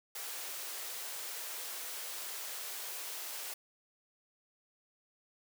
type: high-pass noise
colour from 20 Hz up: white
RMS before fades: -42 dBFS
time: 0.15-3.54 s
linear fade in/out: 5 ms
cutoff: 390 Hz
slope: 24 dB/octave
effects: none